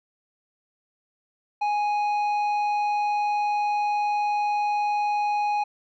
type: tone with tanh clipping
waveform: sine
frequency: 830.6 Hz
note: G#5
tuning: in tune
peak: -23 dBFS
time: 1.61-5.64 s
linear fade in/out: 10 ms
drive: 8 dB
effects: none